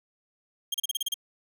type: tone bursts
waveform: sawtooth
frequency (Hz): 3218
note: G7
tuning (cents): +45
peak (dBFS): -23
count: 8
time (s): 0.72-1.142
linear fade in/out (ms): 5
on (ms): 23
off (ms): 34
effects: none